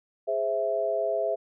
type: chord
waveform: sine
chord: Ab augmented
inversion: none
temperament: equal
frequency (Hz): 415.3 / 523.3 / 659.3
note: Ab4 / C5 / E5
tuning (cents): 0 / 0 / 0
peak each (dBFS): -31 / -31 / -26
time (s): 0.27-1.36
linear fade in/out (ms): 20
effects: none